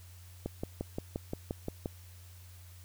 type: click train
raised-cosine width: 2 ms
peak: -21 dBFS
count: 9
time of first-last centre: 0.46-1.859 s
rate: 5.72 Hz
effects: added 89 Hz sine -50 dBFS peak until 2.84 s + white hiss -59 dBFS RMS until 2.84 s